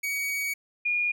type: tone pair in turn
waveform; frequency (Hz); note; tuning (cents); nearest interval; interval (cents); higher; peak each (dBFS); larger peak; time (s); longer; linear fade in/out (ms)
45% pulse / sine; 2254 / 2433; C#7 / D#7; +28 / -39; minor second; 133; second; -27 / -23; second; 0.03-0.54 / 0.85-1.12; first; 10
effects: none